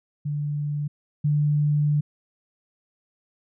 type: tone pair in turn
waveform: sine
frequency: 146.83 / 147.94 Hz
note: D3 / D3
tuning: 0 / +13 cents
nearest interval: unison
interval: 13 cents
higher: second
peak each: -24 / -18 dBFS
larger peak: second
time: 0.25-0.88 / 1.24-2.01 s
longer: second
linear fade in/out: 10 ms
effects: none